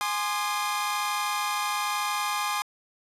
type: chord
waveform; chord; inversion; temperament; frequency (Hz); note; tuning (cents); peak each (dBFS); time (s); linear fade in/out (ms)
sawtooth; Ab major; none; equal with one note detuned; 830.6 / 1046.5 / 1215.4; Ab5 / C6 / Eb6; 0 / 0 / -41; -27; 0.01-2.62; 0
effects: resampled to 32000 Hz + 10-bit